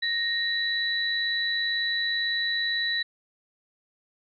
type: tone pair together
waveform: sine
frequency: 1861 / 3949 Hz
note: A#6 / B7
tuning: -3 / -1 cents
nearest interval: octave + minor second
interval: 1302 cents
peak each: -27 dBFS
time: 0.02-3.03 s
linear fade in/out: 10 ms
effects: none